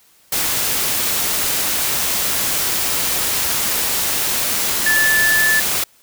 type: tone in noise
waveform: sine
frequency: 1744 Hz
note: A6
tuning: 16 cents flat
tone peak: -13 dBFS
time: 4.86-5.6 s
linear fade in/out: 5 ms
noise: white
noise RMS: -19 dBFS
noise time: 0.32-5.84 s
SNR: +3 dB
effects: white hiss -53 dBFS RMS until 6.02 s